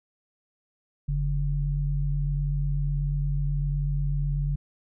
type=tone pair together; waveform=sine; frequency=45.19 / 143.7 Hz; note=F#1 / D3; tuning=-40 / -37 cents; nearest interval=octave + minor sixth; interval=2003 cents; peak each=-26 dBFS; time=1.08-4.56 s; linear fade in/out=10 ms; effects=none